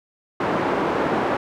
pink band-pass noise, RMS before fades -22 dBFS, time 0.4-1.37 s, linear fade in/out 5 ms, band 270 to 1200 Hz, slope 12 dB/octave, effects none

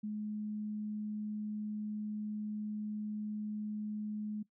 sine tone, 211.5 Hz, G#3, 32 cents sharp, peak -36 dBFS, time 0.03-4.43 s, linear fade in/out 10 ms, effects noise-tail reverb RT60 0.1 s tail -18 dB re dry

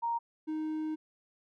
sine / triangle tone pair in turn, 933 / 311.4 Hz, A#5 / D#4, +1 / +2 cents, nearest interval octave + perfect fifth, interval 1899 cents, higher first, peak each -29 / -30 dBFS, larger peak first, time 0.02-0.19 / 0.47-0.96 s, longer second, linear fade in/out 20 ms, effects none

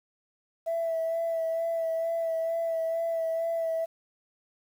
sine tone with vibrato, 659.3 Hz, E5, in tune, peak -25 dBFS, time 0.66-3.86 s, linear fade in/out 20 ms, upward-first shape sine, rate 2.2 Hz, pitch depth 21 cents each way, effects tanh soft clip ceiling -23 dBFS + 9-bit

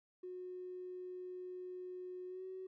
triangle tone with pitch glide, 364.5 to 375 Hz, F#4 to F#4, -26 to +23 cents, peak -40 dBFS, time 0.23-2.67 s, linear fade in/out 10 ms, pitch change +49 cents, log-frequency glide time 2.27-2.44 s, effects tanh soft clip ceiling -42 dBFS

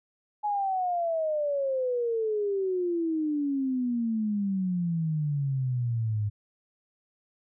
sine exponential sweep, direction down, 845 to 102.4 Hz, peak -25 dBFS, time 0.43-6.3 s, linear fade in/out 20 ms, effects none

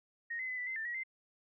sine tone with pitch steps, 1864 / 2043 / 2016 / 1979 / 2066 / 1783 / 1913 / 2078 Hz, A#6 / C7 / B6 / B6 / C7 / A6 / A#6 / C7, -1 / -42 / +35 / +3 / -22 / +22 / +44 / -12 cents, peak -36 dBFS, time 0.3-1.036 s, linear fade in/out 10 ms, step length 92 ms, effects none

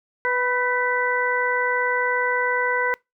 harmonic tone with a mistuned harmonic, 494.4 Hz, B4, 2 cents sharp, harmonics 1 / 2 / 3 / 4, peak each -25 / -25 / -25 / -25 dBFS, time 0.25-2.94 s, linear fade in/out 0 ms, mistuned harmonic 3, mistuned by +36 cents, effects noise-tail reverb RT60 0.2 s tail -25 dB re dry

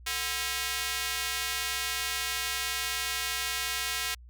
square tone with high-pass filter, 146.83 Hz, D3, in tune, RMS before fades -32 dBFS, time 0.06-4.15 s, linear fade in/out 10 ms, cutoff 2100 Hz, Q 0.82, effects added 60 Hz sine -47 dBFS peak until 4.29 s

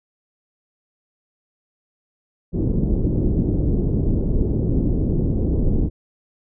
pink low-pass noise, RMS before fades -19 dBFS, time 2.52-5.9 s, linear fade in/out 50 ms, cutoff 380 Hz, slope 24 dB/octave, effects none

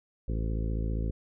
harmonic tone with a mistuned harmonic, 55 Hz, A1, in tune, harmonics 1 / 2 / 3 / 4 / 5 / 6 / 7 / 8 / 9, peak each -29 / -35 / -39 / -41 / -43 / -45 / -46 / -47 / -48 dBFS, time 0.28-1.11 s, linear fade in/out 5 ms, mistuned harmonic 9, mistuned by +56 cents, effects none

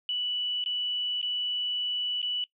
sine tone with dropouts, 2960 Hz, F#7, in tune, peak -27 dBFS, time 0.09-2.44 s, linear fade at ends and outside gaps 1 ms, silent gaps 0.64-0.66 / 1.215-1.228 / 2.217-2.228 s, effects noise-tail reverb RT60 0.1 s tail -20 dB re dry

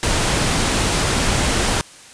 pink noise, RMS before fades -18 dBFS, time 0.03-1.81 s, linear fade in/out 0 ms, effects white hiss -42 dBFS RMS until 2.13 s + resampled to 22050 Hz

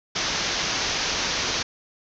white low-pass noise, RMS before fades -26 dBFS, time 0.15-1.63 s, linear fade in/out 10 ms, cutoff 6400 Hz, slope 96 dB/octave, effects none

